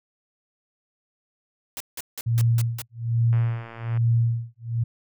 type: noise bursts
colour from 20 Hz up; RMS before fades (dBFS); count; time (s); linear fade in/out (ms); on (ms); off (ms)
white; -33; 6; 1.77-2.818; 0; 33; 170
type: tone with tremolo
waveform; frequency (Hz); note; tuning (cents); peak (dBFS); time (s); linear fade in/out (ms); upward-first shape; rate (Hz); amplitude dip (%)
sine; 116.4; A#2; -2; -16; 2.26-4.84; 10; sine; 1.2; 100
type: click train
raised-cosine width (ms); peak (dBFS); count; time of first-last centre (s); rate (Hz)
0.5; -25; 75; 3.33-3.973; 115
effects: none